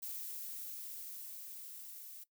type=noise with level ramp; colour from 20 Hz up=violet; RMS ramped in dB=-43 to -51 dBFS; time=0.02-2.24 s; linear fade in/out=10 ms; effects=noise-tail reverb RT60 0.1 s tail -17 dB re dry